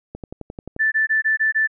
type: click train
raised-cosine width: 2 ms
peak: -19 dBFS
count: 8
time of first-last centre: 0.15-0.764 s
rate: 11.4 Hz
type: tone bursts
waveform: sine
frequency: 1760 Hz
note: A6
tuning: in tune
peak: -15 dBFS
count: 6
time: 0.79-1.675 s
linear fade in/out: 20 ms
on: 130 ms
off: 21 ms
effects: none